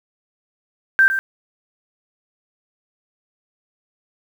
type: tone with echo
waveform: sine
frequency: 1568 Hz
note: G6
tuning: in tune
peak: -9 dBFS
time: 0.99-1.08 s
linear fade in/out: 0 ms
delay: 110 ms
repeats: 1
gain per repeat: -9 dB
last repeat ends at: 1.19 s
effects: 7-bit